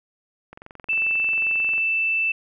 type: click train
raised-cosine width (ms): 0.5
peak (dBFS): -25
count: 29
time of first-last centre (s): 0.53-1.78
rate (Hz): 22.4
type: tone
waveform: sine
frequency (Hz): 2650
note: E7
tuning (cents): +9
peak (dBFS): -19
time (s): 0.89-2.32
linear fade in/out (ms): 5
effects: none